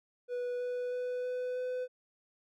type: tone with pitch steps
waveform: triangle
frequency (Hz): 490.9 / 494 / 497.2 / 500.3 / 503.5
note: B4 / B4 / B4 / B4 / B4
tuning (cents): -10 / 0 / +12 / +22 / +33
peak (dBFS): -31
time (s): 0.28-1.88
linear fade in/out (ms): 50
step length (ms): 320
effects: none